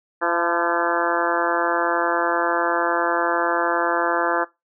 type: harmonic tone with a mistuned harmonic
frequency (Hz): 170.6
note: F3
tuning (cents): -40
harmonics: 2 / 3 / 4 / 5 / 6 / 7 / 8 / 9 / 10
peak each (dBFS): -27 / -27 / -27 / -27 / -27 / -27 / -27 / -27 / -27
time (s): 0.21-4.45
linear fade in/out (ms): 20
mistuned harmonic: 5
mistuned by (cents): +38
effects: noise-tail reverb RT60 0.2 s tail -20 dB re dry